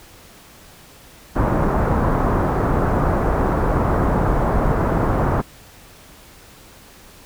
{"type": "low-pass noise", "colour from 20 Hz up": "pink", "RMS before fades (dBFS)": -18, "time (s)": [1.35, 5.42], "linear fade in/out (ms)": 20, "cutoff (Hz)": 1300, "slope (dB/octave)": 24, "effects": ["pink hiss -45 dBFS RMS until 7.25 s"]}